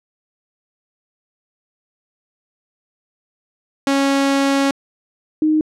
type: tone pair in turn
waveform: sawtooth / sine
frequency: 275.7 / 309.5 Hz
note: C#4 / D#4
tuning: -9 / -9 cents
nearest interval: major second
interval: 200 cents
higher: second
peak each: -10 / -12 dBFS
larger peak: first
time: 3.87-4.71 / 5.42-5.61 s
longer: first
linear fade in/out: 2 ms
effects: low-pass 8000 Hz 12 dB/octave